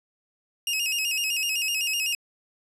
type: tone with vibrato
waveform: sawtooth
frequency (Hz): 2689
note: E7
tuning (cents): +34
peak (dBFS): -21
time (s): 0.67-2.15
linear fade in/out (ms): 2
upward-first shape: square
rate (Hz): 7.9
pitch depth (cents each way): 84
effects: resampled to 32000 Hz